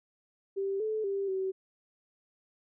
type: tone with pitch steps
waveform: sine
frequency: 391.6 / 434 / 394.6 / 380.5 Hz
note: G4 / A4 / G4 / F#4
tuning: -2 / -24 / +11 / +48 cents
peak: -29 dBFS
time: 0.56-1.52 s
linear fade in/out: 20 ms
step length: 240 ms
effects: none